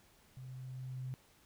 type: tone with level ramp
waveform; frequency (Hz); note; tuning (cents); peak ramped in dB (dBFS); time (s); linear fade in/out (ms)
sine; 128.9; C3; -26; -46 to -38; 0.37-1.14; 0
effects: pink hiss -66 dBFS RMS until 1.45 s